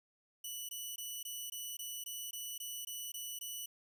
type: tone bursts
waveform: 10% pulse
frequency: 2960 Hz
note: F#7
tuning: in tune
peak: -33 dBFS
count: 12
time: 0.44-3.66 s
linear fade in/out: 5 ms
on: 250 ms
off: 20 ms
effects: none